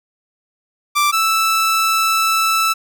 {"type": "tone pair in turn", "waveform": "sawtooth", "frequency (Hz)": [1174.7, 1318.6], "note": ["D6", "E6"], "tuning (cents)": [0, 0], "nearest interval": "major second", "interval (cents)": 200, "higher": "second", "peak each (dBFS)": [-9, -10], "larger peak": "first", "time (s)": [[0.95, 1.12], [1.12, 2.74]], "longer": "second", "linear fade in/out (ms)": 20, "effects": []}